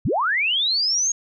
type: linear sweep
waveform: sine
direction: up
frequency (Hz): 60 to 6640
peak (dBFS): -18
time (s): 0.05-1.12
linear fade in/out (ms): 5
effects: none